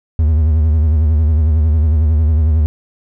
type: tone with vibrato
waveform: triangle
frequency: 77.78 Hz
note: D#2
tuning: in tune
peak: -7 dBFS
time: 0.19-2.66 s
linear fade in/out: 0 ms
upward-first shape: sine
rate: 11 Hz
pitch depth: 94 cents each way
effects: none